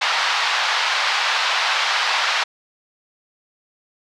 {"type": "band-pass noise", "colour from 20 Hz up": "pink", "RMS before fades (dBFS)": -20, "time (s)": [0.01, 2.44], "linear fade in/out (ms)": 10, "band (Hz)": [850, 4800], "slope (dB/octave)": 24, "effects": []}